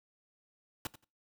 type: noise with echo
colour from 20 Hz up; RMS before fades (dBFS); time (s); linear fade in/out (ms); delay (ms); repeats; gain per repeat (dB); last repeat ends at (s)
pink; -37; 0.85-0.87; 2; 87; 2; -15; 1.044
effects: noise-tail reverb RT60 0.3 s tail -22 dB re dry